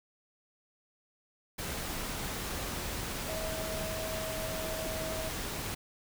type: tone in noise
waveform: sine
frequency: 639 Hz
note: D#5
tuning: 46 cents sharp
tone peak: -38 dBFS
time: 3.28-5.3 s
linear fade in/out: 10 ms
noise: pink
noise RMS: -37 dBFS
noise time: 1.58-5.75 s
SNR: -4 dB
effects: none